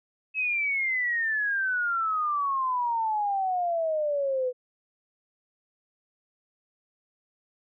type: exponential sweep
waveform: sine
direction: down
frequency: 2588 to 495.1 Hz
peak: -24 dBFS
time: 0.34-4.53 s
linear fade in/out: 50 ms
effects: none